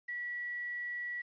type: tone with quantisation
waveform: sine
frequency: 1940 Hz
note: B6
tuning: 31 cents flat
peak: -36 dBFS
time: 0.08-1.22 s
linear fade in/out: 10 ms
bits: 10
effects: resampled to 11025 Hz